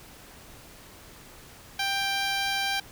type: tone with notch filter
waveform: 10% pulse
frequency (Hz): 788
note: G5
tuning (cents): +9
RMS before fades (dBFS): -28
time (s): 1.79-2.8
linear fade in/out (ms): 5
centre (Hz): 12000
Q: 1.7
effects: pink hiss -49 dBFS RMS until 2.91 s